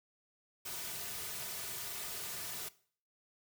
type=noise with comb filter; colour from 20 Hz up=white; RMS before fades=-42 dBFS; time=0.65-2.69 s; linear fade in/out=10 ms; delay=3.7 ms; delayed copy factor=-0.65; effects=noise-tail reverb RT60 0.5 s tail -19 dB re dry